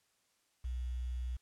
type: tone with quantisation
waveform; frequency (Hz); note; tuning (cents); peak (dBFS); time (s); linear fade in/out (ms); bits
sine; 61.74; B1; 0; -35; 0.64-1.37; 10; 10
effects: white hiss -75 dBFS RMS until 1.41 s + low-pass 10000 Hz 12 dB/octave